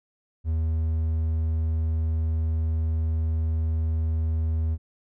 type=tone; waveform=triangle; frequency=80 Hz; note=D#2; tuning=49 cents sharp; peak=-20 dBFS; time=0.44-4.78 s; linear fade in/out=50 ms; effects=none